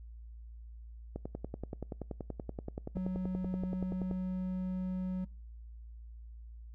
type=click train; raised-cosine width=2 ms; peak=-25 dBFS; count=32; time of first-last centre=1.16-4.112 s; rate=10.5 Hz
type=tone; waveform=triangle; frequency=185 Hz; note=F#3; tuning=in tune; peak=-31 dBFS; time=2.95-5.25 s; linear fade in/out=10 ms
effects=noise-tail reverb RT60 0.4 s tail -26 dB re dry + added 57 Hz sine -46 dBFS peak until 6.74 s